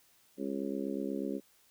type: harmonic tone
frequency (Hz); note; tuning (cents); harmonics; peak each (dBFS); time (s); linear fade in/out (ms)
68.2; C#2; -28; 3 / 4 / 5 / 6 / 7 / 8; -39 / -37 / -40 / -40 / -51 / -44; 0.37-1.41; 50
effects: white hiss -66 dBFS RMS until 1.7 s